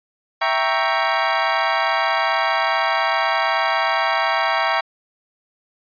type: chord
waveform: 25% pulse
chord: E diminished seventh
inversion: none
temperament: equal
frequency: 659.3 / 784 / 932.3 / 1108.7 Hz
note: E5 / G5 / Bb5 / Db6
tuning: 0 / 0 / 0 / 0 cents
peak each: -19 dBFS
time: 0.41-4.81 s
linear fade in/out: 10 ms
effects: resampled to 11025 Hz